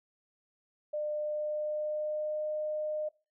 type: tone with pitch glide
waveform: sine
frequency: 601 to 610.4 Hz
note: D5 to D#5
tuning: +40 to -33 cents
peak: -31 dBFS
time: 0.93-3.09 s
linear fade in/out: 10 ms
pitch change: +27 cents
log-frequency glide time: 1.13-2.47 s
effects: noise-tail reverb RT60 0.3 s tail -21 dB re dry